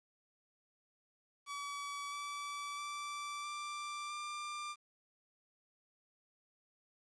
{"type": "tone with pitch steps", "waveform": "sawtooth", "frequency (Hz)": [1142, 1153.9, 1166, 1178.2, 1190.5], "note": ["D6", "D6", "D6", "D6", "D6"], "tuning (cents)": [-49, -31, -13, 5, 23], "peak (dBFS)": -37, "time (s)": [1.46, 4.76], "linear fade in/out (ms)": 50, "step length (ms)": 660, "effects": ["resampled to 22050 Hz", "11-bit"]}